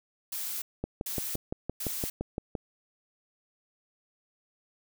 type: noise bursts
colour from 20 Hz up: blue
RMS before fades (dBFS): -35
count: 3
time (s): 0.32-2.1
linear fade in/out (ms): 5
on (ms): 300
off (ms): 440
type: click train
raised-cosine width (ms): 2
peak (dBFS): -18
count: 11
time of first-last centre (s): 0.84-2.552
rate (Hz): 5.84
effects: none